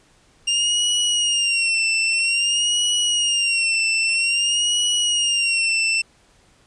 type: tone with vibrato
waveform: sawtooth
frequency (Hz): 2794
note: F7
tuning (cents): 0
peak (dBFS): -14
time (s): 0.47-6.02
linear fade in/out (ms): 10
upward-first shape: sine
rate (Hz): 0.51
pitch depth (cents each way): 78
effects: pink hiss -56 dBFS RMS until 6.66 s + resampled to 22050 Hz